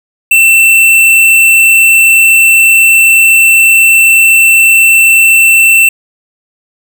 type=tone; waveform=square; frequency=2683 Hz; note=E7; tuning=30 cents sharp; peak=-3 dBFS; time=0.31-5.89 s; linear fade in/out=5 ms; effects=7-bit